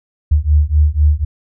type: beating tone pair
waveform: sine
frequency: 73.1 / 77.1 Hz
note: D2 / D#2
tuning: -7 / -15 cents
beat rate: 4 Hz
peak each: -12 dBFS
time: 0.31-1.25 s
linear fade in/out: 10 ms
effects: none